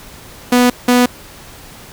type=tone pair in turn; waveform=sawtooth; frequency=246.5 / 246.5 Hz; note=B3 / B3; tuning=-3 / -3 cents; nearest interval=unison; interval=0 cents; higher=neither; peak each=-4 dBFS; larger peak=neither; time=0.52-0.7 / 0.88-1.06 s; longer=neither; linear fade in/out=5 ms; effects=pink hiss -37 dBFS RMS until 1.92 s